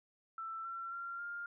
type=tone with pitch steps; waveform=sine; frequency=1331 / 1355 / 1379.5 / 1404.5 Hz; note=E6 / E6 / F6 / F6; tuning=+16 / +47 / -22 / +9 cents; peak=-40 dBFS; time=0.38-1.46 s; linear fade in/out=2 ms; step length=270 ms; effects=none